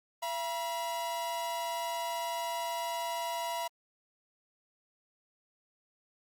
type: tone pair together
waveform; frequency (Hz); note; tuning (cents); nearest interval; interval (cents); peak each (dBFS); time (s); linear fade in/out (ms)
45% pulse; 676.6 / 964; E5 / B5; +45 / -42; tritone; 613; -37 / -35; 0.22-3.68; 10
effects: Opus 48 kbps